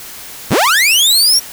sawtooth linear sweep, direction up, 32.7 to 5700 Hz, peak -5 dBFS, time 0.5-1.4 s, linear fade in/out 20 ms, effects white hiss -31 dBFS RMS until 1.52 s

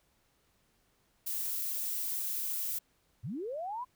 violet noise, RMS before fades -35 dBFS, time 1.26-2.79 s, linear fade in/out 10 ms
sine linear sweep, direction up, 87.9 to 1031 Hz, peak -35 dBFS, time 3.23-3.85 s, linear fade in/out 20 ms
effects pink hiss -72 dBFS RMS until 3.95 s

